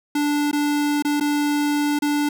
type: tone with dropouts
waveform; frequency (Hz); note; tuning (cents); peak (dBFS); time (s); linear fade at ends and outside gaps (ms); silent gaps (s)
square; 292.8; D4; -5; -19; 0.15-2.29; 5; 0.514-0.529 / 1.024-1.048 / 1.2-1.208 / 1.99-2.021
effects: none